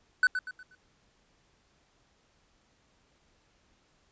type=tone with echo; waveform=triangle; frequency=1500 Hz; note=F#6; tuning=23 cents sharp; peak=-17 dBFS; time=0.23-0.27 s; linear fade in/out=2 ms; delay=120 ms; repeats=4; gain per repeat=-9 dB; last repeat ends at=0.75 s; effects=pink hiss -68 dBFS RMS until 4.11 s + resampled to 16000 Hz